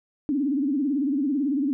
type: tone with vibrato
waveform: sine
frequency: 279.9 Hz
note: C#4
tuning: 17 cents sharp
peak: -21 dBFS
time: 0.29-1.73 s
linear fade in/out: 0 ms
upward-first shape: sine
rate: 18 Hz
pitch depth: 150 cents each way
effects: none